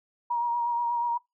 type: tone with vibrato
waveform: sine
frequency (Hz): 949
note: A#5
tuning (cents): +31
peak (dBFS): -24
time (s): 0.3-1.18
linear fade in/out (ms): 10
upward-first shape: sine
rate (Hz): 8.3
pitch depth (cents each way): 24
effects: noise-tail reverb RT60 0.2 s tail -24 dB re dry